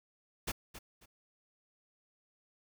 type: noise with echo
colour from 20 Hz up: pink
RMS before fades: -36 dBFS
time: 0.47-0.52 s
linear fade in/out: 10 ms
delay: 270 ms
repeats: 2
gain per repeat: -12 dB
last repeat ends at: 1.06 s
effects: none